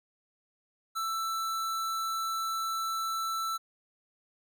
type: tone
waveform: square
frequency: 1327 Hz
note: E6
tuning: 11 cents sharp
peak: -31 dBFS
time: 0.95-3.58 s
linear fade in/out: 20 ms
effects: none